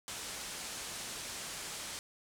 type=low-pass noise; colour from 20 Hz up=white; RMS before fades=-43 dBFS; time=0.08-1.99 s; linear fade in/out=0 ms; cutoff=9500 Hz; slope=24 dB/octave; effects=none